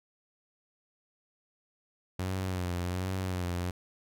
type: tone with vibrato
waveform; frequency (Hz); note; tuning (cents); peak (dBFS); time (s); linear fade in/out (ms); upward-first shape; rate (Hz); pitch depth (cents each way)
sawtooth; 91.2; F#2; -24; -27; 2.19-3.71; 5; sine; 1.3; 62
effects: none